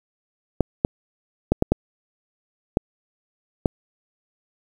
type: clicks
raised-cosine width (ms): 2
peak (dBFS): -3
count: 7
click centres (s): 0.607 / 0.849 / 1.52 / 1.624 / 1.72 / 2.771 / 3.658
effects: 7-bit